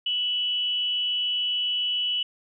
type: tone with amplitude modulation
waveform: sine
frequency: 2960 Hz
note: F#7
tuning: in tune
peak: -21 dBFS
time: 0.06-2.23 s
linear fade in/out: 5 ms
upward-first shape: sine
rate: 293 Hz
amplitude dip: 45%
effects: none